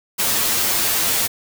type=noise with comb filter; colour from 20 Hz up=white; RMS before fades=-19 dBFS; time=0.18-1.28 s; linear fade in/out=20 ms; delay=8.8 ms; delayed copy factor=+0.85; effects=none